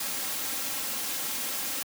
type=noise with comb filter; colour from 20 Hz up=white; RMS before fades=-32 dBFS; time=0-1.83 s; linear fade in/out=5 ms; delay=3.7 ms; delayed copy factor=+0.5; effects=high-pass 100 Hz 12 dB/octave